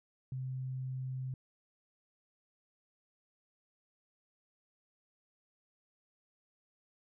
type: tone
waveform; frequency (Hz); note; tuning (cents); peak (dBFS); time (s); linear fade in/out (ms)
sine; 130; C3; -11; -36; 0.32-1.34; 2
effects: none